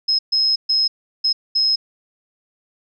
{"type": "tone bursts at uneven times", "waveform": "sine", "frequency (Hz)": 5140, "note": "E8", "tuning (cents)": -45, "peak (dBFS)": -14, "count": 5, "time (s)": [[0.08, 0.19], [0.32, 0.56], [0.69, 0.88], [1.24, 1.33], [1.55, 1.76]], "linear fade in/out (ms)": 10, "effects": []}